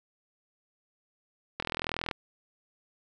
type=click train; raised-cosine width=0.3 ms; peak=-15 dBFS; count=22; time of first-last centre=1.6-2.112 s; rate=41 Hz; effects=none